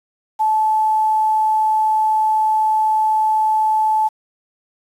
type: tone with quantisation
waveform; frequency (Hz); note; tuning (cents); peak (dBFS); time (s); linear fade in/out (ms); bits
sine; 868; A5; -24; -13; 0.39-4.09; 20; 7
effects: resampled to 32000 Hz